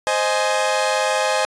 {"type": "chord", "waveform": "sawtooth", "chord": "Ab major", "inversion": "first", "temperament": "equal with one note detuned", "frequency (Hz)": [523.3, 622.3, 836.9], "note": ["C5", "Eb5", "Ab5"], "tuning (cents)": [0, 0, 13], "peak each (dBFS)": -18, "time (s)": [0.07, 1.45], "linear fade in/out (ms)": 0, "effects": ["resampled to 22050 Hz"]}